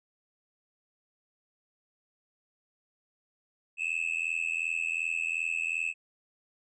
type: tone with amplitude modulation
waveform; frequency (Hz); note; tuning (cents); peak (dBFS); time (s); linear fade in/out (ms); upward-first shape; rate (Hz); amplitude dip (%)
triangle; 2600; E7; -24; -23; 3.77-5.94; 50; sine; 82.7; 100
effects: resampled to 22050 Hz